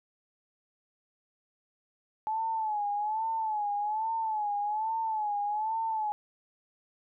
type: tone with vibrato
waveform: sine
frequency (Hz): 858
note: A5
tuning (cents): -44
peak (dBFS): -28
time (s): 2.27-6.12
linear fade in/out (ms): 0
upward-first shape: sine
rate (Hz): 1.2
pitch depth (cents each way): 85
effects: none